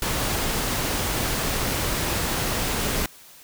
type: noise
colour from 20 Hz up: pink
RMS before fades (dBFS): -25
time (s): 0.02-3.06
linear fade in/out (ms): 2
effects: white hiss -48 dBFS RMS until 3.43 s